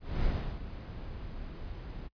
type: noise with ADSR envelope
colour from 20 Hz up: brown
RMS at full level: -29 dBFS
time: 0-2.09 s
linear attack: 240 ms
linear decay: 340 ms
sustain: -12 dB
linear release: 30 ms
effects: noise-tail reverb RT60 0.1 s tail -26 dB re dry + resampled to 11025 Hz